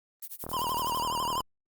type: noise with tremolo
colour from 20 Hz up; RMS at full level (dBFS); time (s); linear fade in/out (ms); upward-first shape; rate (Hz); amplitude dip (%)
violet; -37; 0.22-1.04; 5; sine; 11; 100
type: click train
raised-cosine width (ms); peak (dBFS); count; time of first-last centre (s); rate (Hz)
1; -22; 39; 0.44-1.404; 39.4
type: tone with vibrato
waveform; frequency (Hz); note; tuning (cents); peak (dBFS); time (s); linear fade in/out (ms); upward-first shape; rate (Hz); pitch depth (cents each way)
square; 994; B5; +11; -29; 0.53-1.41; 2; sine; 12; 110
effects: Opus 24 kbps